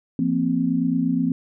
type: chord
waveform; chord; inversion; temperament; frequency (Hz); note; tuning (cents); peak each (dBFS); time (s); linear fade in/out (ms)
sine; F suspended fourth; none; equal with one note detuned; 171.12 / 233.1 / 261.6; F3 / Bb3 / C4; -35 / 0 / 0; -24 / -24 / -21; 0.19-1.32; 2
effects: none